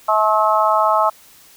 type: harmonic tone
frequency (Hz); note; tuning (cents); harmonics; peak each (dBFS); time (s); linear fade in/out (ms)
215.2; A3; -38; 3 / 4 / 5 / 6; -18 / -18 / -18 / -18; 0.08-1.1; 10
effects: white hiss -47 dBFS RMS until 1.56 s